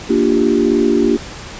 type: chord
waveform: sine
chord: G minor seventh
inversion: first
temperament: equal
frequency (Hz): 233.1 / 293.7 / 349.2 / 392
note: Bb3 / D4 / F4 / G4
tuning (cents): 0 / 0 / 0 / 0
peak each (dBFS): -16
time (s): 0.09-1.17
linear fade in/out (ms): 10
effects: pink hiss -31 dBFS RMS until 1.59 s + resampled to 16000 Hz